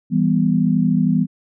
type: chord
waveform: sine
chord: E minor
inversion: none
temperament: just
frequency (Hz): 164.81 / 197.78 / 247.2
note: E3 / G3 / B3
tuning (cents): 0 / +16 / +2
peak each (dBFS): -18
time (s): 0.1-1.27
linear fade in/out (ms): 50
effects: none